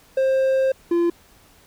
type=tone pair in turn; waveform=triangle; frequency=530 / 343 Hz; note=C5 / F4; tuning=+22 / -31 cents; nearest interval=minor sixth; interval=753 cents; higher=first; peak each=-14 dBFS; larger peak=neither; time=0.17-0.72 / 0.91-1.1 s; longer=first; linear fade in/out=5 ms; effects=pink hiss -53 dBFS RMS until 1.66 s